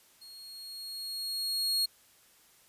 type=tone with level ramp; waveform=40% pulse; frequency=4295 Hz; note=C8; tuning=44 cents sharp; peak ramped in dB=-47 to -24 dBFS; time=0.21-1.86 s; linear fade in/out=10 ms; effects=white hiss -62 dBFS RMS until 2.68 s + resampled to 32000 Hz